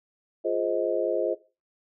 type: chord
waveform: sine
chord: F minor seventh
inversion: none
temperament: just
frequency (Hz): 349.2 / 419.1 / 523.8 / 628.6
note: F4 / Ab4 / C5 / Eb5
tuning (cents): 0 / +16 / +2 / +18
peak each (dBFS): -29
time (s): 0.44-1.35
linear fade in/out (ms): 20
effects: noise-tail reverb RT60 0.3 s tail -17 dB re dry